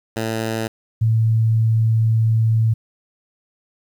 10% pulse / sine tone pair in turn, 112 / 112 Hz, A2 / A2, +31 / +31 cents, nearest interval unison, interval 0 cents, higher neither, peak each -13 dBFS, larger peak neither, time 0.16-0.68 / 1.01-2.74 s, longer second, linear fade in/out 10 ms, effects 9-bit

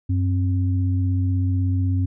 sine tone pair together, 94.19 / 266.4 Hz, F#2 / C4, +31 / +31 cents, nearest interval octave + tritone, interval 1800 cents, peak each -18 / -27 dBFS, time 0.09-2.06 s, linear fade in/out 10 ms, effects none

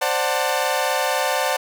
sawtooth chord, D dominant seventh, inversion third, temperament equal with one note detuned, 523.3 / 587.3 / 740 / 892.8 Hz, C5 / D5 / F#5 / A5, 0 / 0 / 0 / +25 cents, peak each -21 dBFS, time 0.01-1.57 s, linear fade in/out 10 ms, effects none

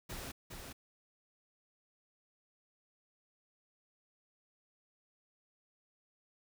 pink noise with echo, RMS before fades -44 dBFS, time 0.09-0.32 s, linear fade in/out 10 ms, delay 410 ms, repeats 1, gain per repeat -4 dB, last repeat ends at 0.73 s, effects none

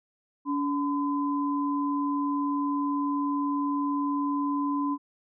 sine tone pair together, 285.1 / 1016 Hz, C#4 / B5, +49 / +49 cents, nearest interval octave + minor seventh, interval 2200 cents, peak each -26 / -30 dBFS, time 0.45-4.98 s, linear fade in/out 50 ms, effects none

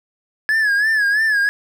triangle tone with vibrato, 1700 Hz, G#6, 40 cents sharp, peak -12 dBFS, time 0.49-1.49 s, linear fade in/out 0 ms, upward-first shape sine, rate 3 Hz, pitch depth 91 cents each way, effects none

